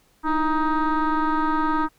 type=tone with frequency modulation; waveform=sine; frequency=622.3 Hz; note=D#5; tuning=in tune; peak=-17 dBFS; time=0.23-1.89 s; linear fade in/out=50 ms; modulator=316 Hz; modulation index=2.4; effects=tanh soft clip ceiling -16 dBFS + pink hiss -61 dBFS RMS until 1.98 s